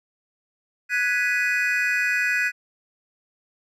triangle chord, G# minor seventh, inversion third, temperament equal with one note detuned, 1480 / 1669.9 / 1975.5 / 2489 Hz, F#6 / G#6 / B6 / D#7, 0 / +9 / 0 / 0 cents, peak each -24 dBFS, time 0.89-2.52 s, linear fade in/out 50 ms, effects none

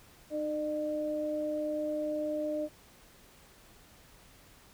sine tone pair together, 305.4 / 603.6 Hz, D#4 / D5, -32 / +47 cents, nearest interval octave, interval 1179 cents, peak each -35 / -32 dBFS, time 0.3-2.69 s, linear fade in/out 50 ms, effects pink hiss -58 dBFS RMS until 4.73 s

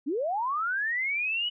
sine linear sweep, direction up, 249.1 to 2978 Hz, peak -26 dBFS, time 0.06-1.5 s, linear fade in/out 20 ms, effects none

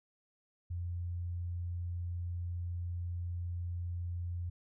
sine tone, 87.31 Hz, F2, in tune, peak -35 dBFS, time 0.7-4.5 s, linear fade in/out 10 ms, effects none

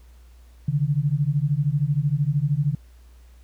sine beating tone pair, 138.59 / 151.59 Hz, C#3 / D#3, 0 / -45 cents, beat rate 13 Hz, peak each -22 dBFS, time 0.68-2.75 s, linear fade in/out 5 ms, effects added 60 Hz sine -46 dBFS peak until 3.43 s + pink hiss -61 dBFS RMS until 3.43 s

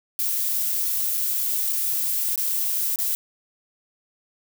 violet noise with dropouts, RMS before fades -24 dBFS, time 0.19-3.15 s, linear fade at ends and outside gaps 0 ms, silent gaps 1.173-1.177 / 1.727-1.731 / 2.358-2.377 / 2.959-2.988 s, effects none

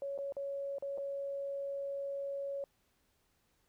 sine tone with dropouts, 557 Hz, C#5, 8 cents sharp, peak -36 dBFS, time 0.02-2.64 s, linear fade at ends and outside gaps 1 ms, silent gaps 0.178-0.187 / 0.323-0.367 / 0.784-0.824 / 0.976-0.982 s, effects pink hiss -75 dBFS RMS until 3.68 s

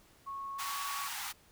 sine tone with pitch glide, 1100 to 1121.8 Hz, C#6 to C#6, -14 to +20 cents, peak -38 dBFS, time 0.26-1.08 s, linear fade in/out 20 ms, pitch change +34 cents, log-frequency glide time 0.55-0.72 s
pink high-pass noise, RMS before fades -40 dBFS, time 0.58-1.33 s, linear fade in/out 20 ms, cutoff 780 Hz, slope 96 dB/octave
effects pink hiss -63 dBFS RMS until 1.51 s

